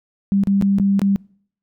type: tone with dropouts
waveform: sine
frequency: 197.7 Hz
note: G3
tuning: 15 cents sharp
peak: -13 dBFS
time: 0.32-1.16 s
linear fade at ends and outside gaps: 0 ms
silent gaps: 0.436-0.472 / 0.613-0.623 / 0.785-0.798 / 0.994-1.017 s
effects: noise-tail reverb RT60 0.6 s tail -26 dB re dry